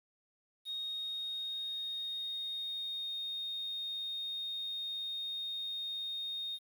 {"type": "tone with pitch glide", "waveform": "triangle", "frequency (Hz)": [3729, 3699], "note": ["A#7", "A#7"], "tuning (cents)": [0, -14], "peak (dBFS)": -33, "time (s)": [0.65, 6.59], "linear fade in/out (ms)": 50, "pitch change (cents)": -14, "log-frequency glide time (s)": [0.76, 3.21], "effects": ["tanh soft clip ceiling -35 dBFS", "10-bit"]}